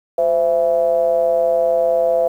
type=ring-modulated tone; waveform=triangle; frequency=77.78 Hz; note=D#2; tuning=in tune; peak=-8 dBFS; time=0.18-2.28 s; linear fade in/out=5 ms; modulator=592 Hz; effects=8-bit